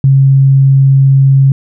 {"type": "tone", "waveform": "sine", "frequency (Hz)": 135.8, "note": "C#3", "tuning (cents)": -35, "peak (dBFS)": -3, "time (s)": [0.04, 1.52], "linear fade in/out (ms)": 2, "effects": []}